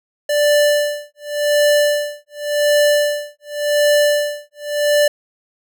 square tone with tremolo, 588 Hz, D5, 2 cents sharp, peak -11 dBFS, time 0.29-5.08 s, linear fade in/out 5 ms, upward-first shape sine, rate 0.89 Hz, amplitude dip 100%, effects none

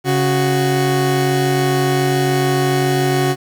30% pulse tone pair together, 138.59 / 370 Hz, C#3 / F#4, 0 / 0 cents, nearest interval octave + perfect fourth, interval 1700 cents, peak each -14 dBFS, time 0.04-3.36 s, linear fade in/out 50 ms, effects 8-bit

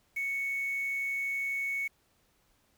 sine tone with quantisation, 2217 Hz, C#7, in tune, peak -30 dBFS, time 0.16-1.88 s, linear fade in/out 10 ms, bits 8, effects pink hiss -70 dBFS RMS until 2.77 s

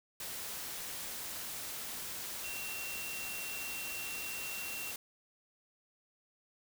sine tone in noise, 2731 Hz, F7, 39 cents flat, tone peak -42 dBFS, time 2.44-4.91 s, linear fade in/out 2 ms, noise white, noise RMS -42 dBFS, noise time 0.2-4.96 s, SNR -3 dB, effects none

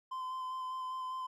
triangle tone with vibrato, 1030 Hz, C6, 28 cents flat, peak -35 dBFS, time 0.11-1.27 s, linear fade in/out 10 ms, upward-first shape square, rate 5 Hz, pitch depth 12 cents each way, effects none

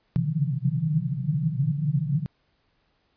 pink band-pass noise, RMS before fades -25 dBFS, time 0.16-2.26 s, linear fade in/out 0 ms, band 130 to 170 Hz, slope 96 dB/octave, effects pink hiss -69 dBFS RMS until 3.16 s + resampled to 11025 Hz

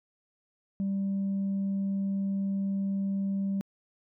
sine tone, 196 Hz, G3, in tune, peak -25 dBFS, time 0.8-3.61 s, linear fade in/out 0 ms, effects tanh soft clip ceiling -25 dBFS

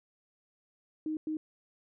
sine tone bursts at uneven times, 311.1 Hz, D#4, in tune, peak -31 dBFS, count 2, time 1.06-1.17 / 1.27-1.37 s, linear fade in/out 2 ms, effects none

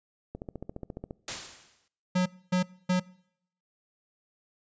click train, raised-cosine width 2 ms, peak -24 dBFS, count 12, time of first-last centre 0.35-1.109 s, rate 14.5 Hz
white noise with exponential decay, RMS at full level -31 dBFS, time 1.28-1.88 s, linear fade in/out 2 ms, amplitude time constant 130 ms
square tone bursts, 182.2 Hz, F#3, 26 cents flat, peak -23 dBFS, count 3, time 2.15-3 s, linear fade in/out 10 ms, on 110 ms, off 260 ms
effects noise-tail reverb RT60 0.7 s tail -23 dB re dry + resampled to 16000 Hz

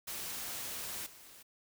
white noise with level steps, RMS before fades -41 / -55 dBFS, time 0.07-1.43 s, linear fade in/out 10 ms, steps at 1.06 s, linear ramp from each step 5 ms, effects none

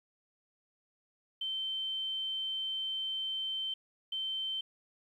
sine tone bursts at uneven times, 3100 Hz, G7, 20 cents flat, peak -33 dBFS, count 2, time 1.41-3.74 / 4.12-4.61 s, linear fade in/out 5 ms, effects 11-bit

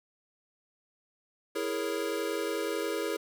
square chord, A# half-diminished seventh, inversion second, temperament equal, 329.6 / 415.3 / 466.2 / 554.4 Hz, E4 / G#4 / A#4 / C#5, 0 / 0 / 0 / 0 cents, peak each -37 / -35 / -36 / -39 dBFS, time 1.55-3.17 s, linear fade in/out 10 ms, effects none

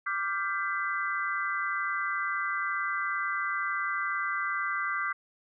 sine chord, G dominant seventh, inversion second, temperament equal with one note detuned, 1174.7 / 1396.9 / 1568 / 2009 Hz, D6 / F6 / G6 / B6, 0 / 0 / 0 / +29 cents, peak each -32 / -36 / -33 / -35 dBFS, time 0.06-5.13 s, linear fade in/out 10 ms, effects none

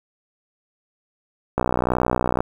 click train, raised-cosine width 1 ms, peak -5 dBFS, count 52, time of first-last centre 1.58-2.405 s, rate 61.8 Hz, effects 7-bit

